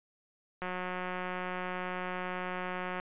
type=click train; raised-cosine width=0.5 ms; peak=-22 dBFS; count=434; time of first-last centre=0.62-2.999 s; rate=182 Hz; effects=resampled to 8000 Hz